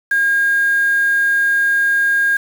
sine tone with quantisation, 1620 Hz, G#6, 43 cents flat, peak -12 dBFS, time 0.11-2.37 s, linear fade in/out 5 ms, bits 5, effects none

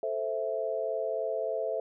sine chord, A minor, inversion none, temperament equal, 440 / 523.3 / 659.3 Hz, A4 / C5 / E5, 0 / 0 / 0 cents, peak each -34 / -34 / -32 dBFS, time 0.03-1.8 s, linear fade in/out 2 ms, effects none

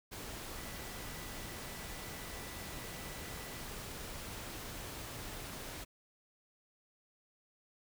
sine tone in noise, 1975.5 Hz, B6, in tune, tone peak -56 dBFS, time 0.55-3.65 s, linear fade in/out 20 ms, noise pink, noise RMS -45 dBFS, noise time 0.11-5.85 s, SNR -14 dB, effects none

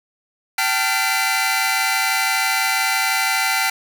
sawtooth tone cluster, 772 / 885 / 1393 / 2028 / 2342 Hz, G5 / A5 / F6 / B6 / D7, -27 / +10 / -5 / +45 / -5 cents, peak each -20 / -22 / -20 / -19 / -21 dBFS, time 0.58-3.7 s, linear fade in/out 5 ms, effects none

